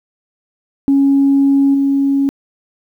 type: tone with level steps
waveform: sine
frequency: 276.5 Hz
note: C#4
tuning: 4 cents flat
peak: -7 / -10 dBFS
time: 0.88-2.29 s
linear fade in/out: 0 ms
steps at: 1.74 s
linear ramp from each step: 5 ms
effects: tanh soft clip ceiling -4 dBFS + 8-bit